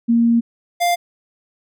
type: tone pair in turn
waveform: sine / square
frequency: 233.1 / 698.5 Hz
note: A#3 / F5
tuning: 0 / 0 cents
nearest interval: octave + perfect fifth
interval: 1900 cents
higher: second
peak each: -11 / -15 dBFS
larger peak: first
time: 0.08-0.41 / 0.8-0.96 s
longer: first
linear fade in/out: 20 ms
effects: none